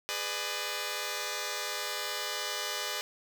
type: chord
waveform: 5% pulse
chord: G# diminished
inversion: none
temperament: just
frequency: 415.3 / 498.4 / 598 Hz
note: G#4 / B4 / D5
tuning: 0 / +16 / +31 cents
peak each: -27 / -26 / -25 dBFS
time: 0.09-3.01 s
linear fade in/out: 0 ms
effects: none